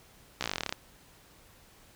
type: slowing click train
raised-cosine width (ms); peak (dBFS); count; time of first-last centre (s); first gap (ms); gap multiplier
0.2; -13; 15; 0.41-0.725; 15; 1.06
effects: pink hiss -58 dBFS RMS until 1.95 s